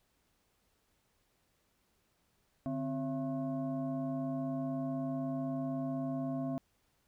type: tone with frequency modulation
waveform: sine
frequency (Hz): 262.5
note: C4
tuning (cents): +6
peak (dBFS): -33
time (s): 2.66-6.58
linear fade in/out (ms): 0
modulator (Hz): 409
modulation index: 0.95
effects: pink hiss -75 dBFS RMS until 7.07 s